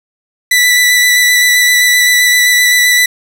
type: tone with vibrato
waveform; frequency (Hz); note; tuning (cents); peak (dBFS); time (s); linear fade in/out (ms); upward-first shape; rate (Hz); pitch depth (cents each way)
sawtooth; 1975.5; B6; 0; -3; 0.51-3.06; 5; square; 7.7; 11
effects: none